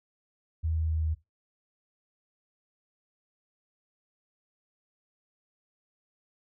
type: tone with pitch steps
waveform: sine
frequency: 80.4 / 79.89 / 79.38 / 78.88 Hz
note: E2 / D#2 / D#2 / D#2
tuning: -43 / +46 / +35 / +24 cents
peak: -26 dBFS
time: 0.63-1.15 s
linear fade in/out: 20 ms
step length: 130 ms
effects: noise-tail reverb RT60 0.2 s tail -17 dB re dry